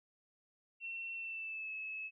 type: tone with pitch glide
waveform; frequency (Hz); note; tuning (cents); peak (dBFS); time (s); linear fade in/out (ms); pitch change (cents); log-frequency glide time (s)
sine; 2709 to 2591; E7 to E7; +47 to -30; -40; 0.8-2.11; 50; -77; 1.16-1.72
effects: none